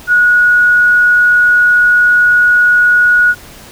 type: tone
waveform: sine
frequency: 1456 Hz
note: F#6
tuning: 28 cents flat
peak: -5 dBFS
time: 0.07-3.35 s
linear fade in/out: 50 ms
effects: pink hiss -35 dBFS RMS until 3.71 s